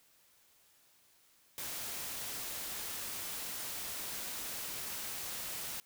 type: noise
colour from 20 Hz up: white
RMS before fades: -41 dBFS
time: 1.58-5.8 s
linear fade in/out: 0 ms
effects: white hiss -67 dBFS RMS until 5.85 s